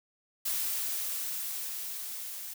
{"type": "noise with level ramp", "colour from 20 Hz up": "blue", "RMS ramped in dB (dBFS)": [-31, -41], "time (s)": [0.45, 2.54], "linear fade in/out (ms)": 10, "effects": []}